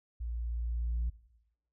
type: tone with level ramp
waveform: sine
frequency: 58.27 Hz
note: A#1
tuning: in tune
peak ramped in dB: -34 to -27 dBFS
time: 0.2-1.1 s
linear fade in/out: 10 ms
effects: noise-tail reverb RT60 0.9 s tail -19 dB re dry + tanh soft clip ceiling -27 dBFS